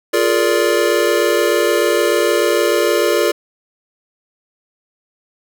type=chord; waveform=square; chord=Bb dominant seventh; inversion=second; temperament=just; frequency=349.6 / 419.5 / 466.2 / 582.7 Hz; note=F4 / Ab4 / Bb4 / D5; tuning=+2 / +17 / 0 / -14 cents; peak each=-19 dBFS; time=0.13-3.32 s; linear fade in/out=10 ms; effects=none